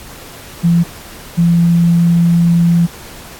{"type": "tone pair in turn", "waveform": "sine", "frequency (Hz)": [170.3, 170.3], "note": ["F3", "F3"], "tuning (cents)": [-43, -43], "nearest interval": "unison", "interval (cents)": 0, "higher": "neither", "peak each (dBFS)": -7, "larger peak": "neither", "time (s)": [[0.63, 0.84], [1.37, 2.87]], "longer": "second", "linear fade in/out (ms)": 20, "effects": ["pink hiss -34 dBFS RMS until 3.39 s", "AAC 64 kbps"]}